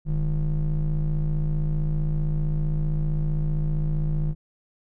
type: ring-modulated tone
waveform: triangle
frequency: 90.1 Hz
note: F#2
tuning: 45 cents flat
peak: -16 dBFS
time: 0.05-4.35 s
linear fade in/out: 50 ms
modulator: 62.4 Hz
effects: none